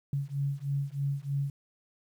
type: beating tone pair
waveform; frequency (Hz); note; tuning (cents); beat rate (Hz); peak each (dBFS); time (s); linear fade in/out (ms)
sine; 138.59 / 141.79; C#3 / C#3; 0 / +40; 3.2; -32 / -32; 0.13-1.5; 2
effects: 10-bit